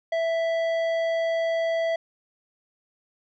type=tone with tanh clipping; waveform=triangle; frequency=660 Hz; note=E5; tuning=2 cents sharp; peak=-24 dBFS; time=0.12-1.96 s; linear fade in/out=5 ms; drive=15 dB; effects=none